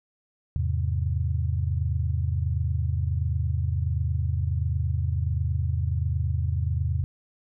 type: chord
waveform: sine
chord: E augmented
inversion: none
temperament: equal with one note detuned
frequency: 82.41 / 103.83 / 131.65 Hz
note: E2 / G#2 / B#2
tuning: 0 / 0 / +11 cents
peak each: -25 / -29 / -29 dBFS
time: 0.56-7.04 s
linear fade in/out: 0 ms
effects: none